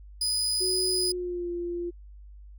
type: tone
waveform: 30% pulse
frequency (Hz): 4978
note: D#8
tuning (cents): 0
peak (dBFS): -22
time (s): 0.21-1.12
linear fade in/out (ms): 5
type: tone with pitch glide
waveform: sine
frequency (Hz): 370 to 347.2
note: F#4 to F4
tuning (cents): 0 to -10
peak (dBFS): -29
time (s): 0.6-1.91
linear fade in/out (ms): 20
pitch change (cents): -110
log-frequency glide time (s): 0.9-1.5
effects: added 50 Hz sine -44 dBFS peak until 2.58 s